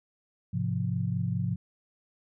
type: chord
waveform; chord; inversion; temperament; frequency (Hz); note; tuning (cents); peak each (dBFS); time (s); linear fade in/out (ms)
sine; F minor; first; equal with one note detuned; 105.64 / 130.81 / 174.61; Ab2 / C3 / F3; +30 / 0 / 0; -31; 0.53-1.56; 10
effects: none